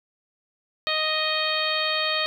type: harmonic tone with a mistuned harmonic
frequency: 622.3 Hz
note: D#5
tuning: in tune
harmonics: 1 / 2 / 3 / 4 / 5 / 6 / 7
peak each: -30 / -30 / -30 / -30 / -30 / -30 / -30 dBFS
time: 0.87-2.26 s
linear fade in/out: 0 ms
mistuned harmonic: 5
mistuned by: +27 cents
effects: 9-bit